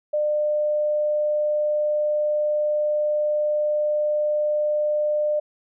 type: tone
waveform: sine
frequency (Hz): 600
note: D5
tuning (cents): +37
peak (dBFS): -19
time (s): 0.13-5.4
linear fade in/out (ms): 10
effects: none